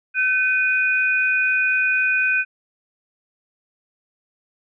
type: tone pair together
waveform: sine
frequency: 1526.1 / 2476 Hz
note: G6 / D#7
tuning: -47 / -9 cents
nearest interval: minor sixth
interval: 838 cents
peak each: -19 dBFS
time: 0.14-2.45 s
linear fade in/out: 50 ms
effects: none